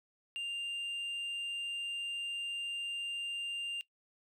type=tone with tanh clipping; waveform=triangle; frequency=2794 Hz; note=F7; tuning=in tune; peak=-36 dBFS; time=0.36-3.81 s; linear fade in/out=0 ms; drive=7 dB; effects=noise-tail reverb RT60 0.1 s tail -20 dB re dry